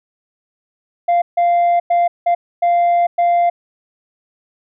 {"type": "tone bursts at uneven times", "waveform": "sine", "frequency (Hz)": 695, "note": "F5", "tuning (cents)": -9, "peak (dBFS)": -8, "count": 6, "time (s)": [[1.08, 1.22], [1.37, 1.8], [1.9, 2.08], [2.26, 2.35], [2.62, 3.07], [3.18, 3.5]], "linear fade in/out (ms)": 10, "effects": ["tanh soft clip ceiling -10 dBFS"]}